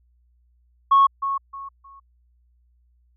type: tone with echo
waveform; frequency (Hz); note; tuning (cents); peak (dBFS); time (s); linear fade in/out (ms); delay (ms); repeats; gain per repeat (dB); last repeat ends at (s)
sine; 1100; C#6; -14; -10; 0.91-1.07; 10; 310; 3; -11; 2
effects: tanh soft clip ceiling -8 dBFS + added 60 Hz sine -58 dBFS peak until 3.16 s